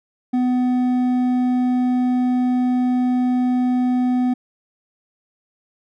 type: tone with hard clipping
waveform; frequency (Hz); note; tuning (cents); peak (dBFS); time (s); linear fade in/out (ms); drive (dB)
triangle; 250; B3; +21; -17; 0.33-4.34; 10; 9
effects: none